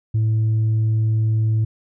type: tone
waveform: sine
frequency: 110 Hz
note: A2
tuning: in tune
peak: -13 dBFS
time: 0.14-1.65 s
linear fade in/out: 10 ms
effects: tanh soft clip ceiling -14 dBFS